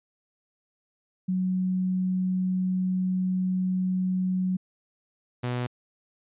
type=tone pair in turn; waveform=sine / sawtooth; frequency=185 / 123.12 Hz; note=F#3 / B2; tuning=0 / -5 cents; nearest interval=perfect fifth; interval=705 cents; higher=first; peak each=-23 dBFS; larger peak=neither; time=1.28-4.57 / 5.43-5.67 s; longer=first; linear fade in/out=10 ms; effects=resampled to 8000 Hz